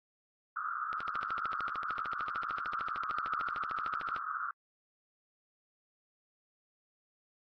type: band-pass noise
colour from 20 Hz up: white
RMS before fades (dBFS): -37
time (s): 0.56-4.51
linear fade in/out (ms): 2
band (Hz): 1200 to 1400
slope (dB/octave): 96
type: click train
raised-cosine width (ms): 0.3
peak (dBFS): -26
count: 44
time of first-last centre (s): 0.93-4.163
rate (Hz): 13.3
effects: AAC 32 kbps